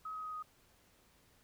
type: tone with pitch steps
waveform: sine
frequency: 1273 / 1264.2 / 1255.5 / 1246.8 Hz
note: D#6 / D#6 / D#6 / D#6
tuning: +39 / +27 / +15 / +3 cents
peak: -40 dBFS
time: 0.05-0.426 s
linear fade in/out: 5 ms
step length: 94 ms
effects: pink hiss -68 dBFS RMS until 1.43 s